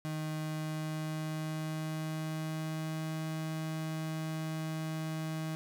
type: tone with pitch glide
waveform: 35% pulse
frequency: 155.56 to 158.37 Hz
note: D#3 to D#3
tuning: 0 to +31 cents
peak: -33 dBFS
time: 0.05-5.55 s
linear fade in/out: 0 ms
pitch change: +31 cents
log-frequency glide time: 0.37-3.19 s
effects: none